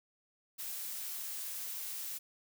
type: noise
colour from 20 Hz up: blue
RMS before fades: -41 dBFS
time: 0.58-2.19 s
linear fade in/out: 20 ms
effects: none